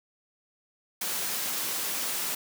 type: high-pass noise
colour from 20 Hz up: white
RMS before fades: -31 dBFS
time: 1.01-2.35 s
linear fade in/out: 5 ms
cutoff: 170 Hz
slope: 12 dB/octave
effects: none